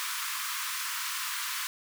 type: high-pass noise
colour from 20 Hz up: pink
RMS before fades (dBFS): -34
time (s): 0-1.67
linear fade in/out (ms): 0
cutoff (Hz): 980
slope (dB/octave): 96
effects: none